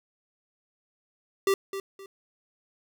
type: tone with echo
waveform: square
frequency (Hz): 390.7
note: G4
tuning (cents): -6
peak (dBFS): -21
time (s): 1.47-1.54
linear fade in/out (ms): 2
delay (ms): 260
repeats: 2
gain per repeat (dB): -11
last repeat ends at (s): 2.06
effects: none